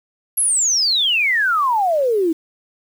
sine exponential sweep, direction down, 11490 to 311.1 Hz, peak -14 dBFS, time 0.37-2.33 s, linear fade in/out 10 ms, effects 7-bit

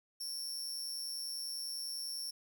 sawtooth tone with amplitude modulation, 5450 Hz, F8, 43 cents flat, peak -33 dBFS, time 0.2-2.31 s, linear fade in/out 10 ms, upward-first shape sine, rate 160 Hz, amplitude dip 70%, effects 11-bit

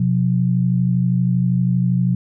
sine tone pair together, 127 / 179.61 Hz, B2 / F3, +49 / +49 cents, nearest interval tritone, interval 600 cents, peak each -17 dBFS, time 0-2.15 s, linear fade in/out 5 ms, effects none

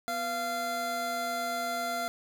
25% pulse tone pair together, 246 / 690 Hz, B3 / F5, -7 / -21 cents, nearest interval octave + tritone, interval 1786 cents, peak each -37 / -27 dBFS, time 0.08-2.08 s, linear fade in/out 0 ms, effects none

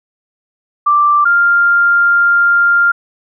sine tone pair in turn, 1175 / 1397.3 Hz, D6 / F6, +1 / 0 cents, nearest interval minor third, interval 299 cents, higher second, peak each -7 dBFS, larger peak neither, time 0.86-1.25 / 1.25-2.92 s, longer second, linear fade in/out 10 ms, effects none

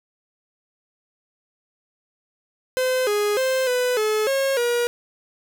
45% pulse tone with pitch steps, 513 / 415 / 522 / 498.2 / 429.9 / 543 / 478.7 Hz, C5 / G#4 / C5 / B4 / A4 / C#5 / A#4, -34 / -1 / -4 / +15 / -40 / -36 / +46 cents, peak -19 dBFS, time 2.77-4.87 s, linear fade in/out 0 ms, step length 300 ms, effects none

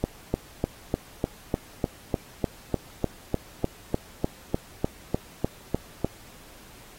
click train, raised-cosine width 2 ms, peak -9 dBFS, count 21, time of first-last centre 0.04-6.046 s, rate 3.33 Hz, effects pink hiss -50 dBFS RMS until 6.98 s + AAC 48 kbps

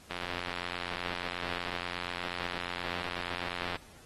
click train, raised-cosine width 0.3 ms, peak -19 dBFS, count 323, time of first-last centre 0.11-3.757 s, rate 88.3 Hz, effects pink hiss -56 dBFS RMS until 4.05 s + AAC 32 kbps

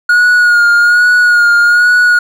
triangle tone with vibrato, 1439 Hz, F#6, 49 cents flat, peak -3 dBFS, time 0.09-2.19 s, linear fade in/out 5 ms, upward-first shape sine, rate 1.2 Hz, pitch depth 33 cents each way, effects none

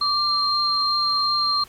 sine tone pair together, 1174.7 / 4186 Hz, D6 / C8, 0 / 0 cents, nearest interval octave + minor seventh, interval 2200 cents, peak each -22 / -20 dBFS, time 0.01-1.64 s, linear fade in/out 5 ms, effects pink hiss -48 dBFS RMS until 1.68 s + MP3 64 kbps

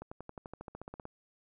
accelerating click train, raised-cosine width 1 ms, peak -29 dBFS, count 15, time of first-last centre 0.02-1.054 s, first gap 95 ms, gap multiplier 0.96, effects none

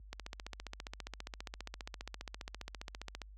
click train, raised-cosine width 0.2 ms, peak -25 dBFS, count 47, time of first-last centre 0.13-3.217 s, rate 14.9 Hz, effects added 50 Hz sine -42 dBFS peak until 3.37 s + high-pass 80 Hz 12 dB/octave

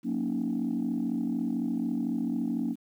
sine chord, D# minor seventh, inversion first, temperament equal with one note detuned, 181.61 / 233.1 / 277.2 / 311.1 Hz, F#3 / A#3 / C#4 / D#4, -32 / 0 / 0 / 0 cents, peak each -35 / -29 / -31 / -35 dBFS, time 0.03-2.76 s, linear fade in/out 50 ms, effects tanh soft clip ceiling -21 dBFS + 10-bit

